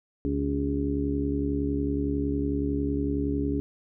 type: harmonic tone with a mistuned harmonic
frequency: 70.9 Hz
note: C#2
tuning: 40 cents sharp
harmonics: 1 / 2 / 3 / 4 / 5 / 6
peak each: -31 / -34 / -38 / -27 / -39 / -33 dBFS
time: 0.25-3.6 s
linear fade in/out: 0 ms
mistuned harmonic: 6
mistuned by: -58 cents
effects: none